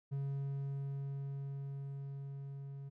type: tone with level ramp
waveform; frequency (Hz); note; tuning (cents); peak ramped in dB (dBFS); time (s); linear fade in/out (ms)
triangle; 138.59; C#3; 0; -33 to -42; 0.11-2.9; 20
effects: none